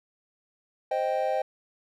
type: chord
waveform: triangle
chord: C minor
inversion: none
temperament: equal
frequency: 523.3 / 622.3 / 784 Hz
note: C5 / Eb5 / G5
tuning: 0 / 0 / 0 cents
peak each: -27 dBFS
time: 0.91-1.42 s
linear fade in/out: 5 ms
effects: none